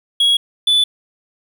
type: tone pair in turn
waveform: triangle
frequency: 3322 / 3479 Hz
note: G#7 / A7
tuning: 0 / -20 cents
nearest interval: minor second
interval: 80 cents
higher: second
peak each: -9 dBFS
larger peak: neither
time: 0.2-0.37 / 0.67-0.84 s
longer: neither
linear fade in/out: 5 ms
effects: 8-bit